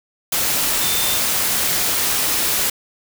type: tone in noise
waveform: sine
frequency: 3576 Hz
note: A7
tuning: 27 cents sharp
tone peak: -25 dBFS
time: 0.81-1.18 s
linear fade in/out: 5 ms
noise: white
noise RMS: -19 dBFS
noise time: 0.32-2.7 s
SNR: -9 dB
effects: none